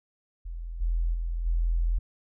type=tone with level steps; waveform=sine; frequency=42 Hz; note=E1; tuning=33 cents sharp; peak=-33 / -23 / -27 / -22 dBFS; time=0.45-1.99 s; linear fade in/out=10 ms; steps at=0.8 / 1.13 / 1.45 s; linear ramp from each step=20 ms; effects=none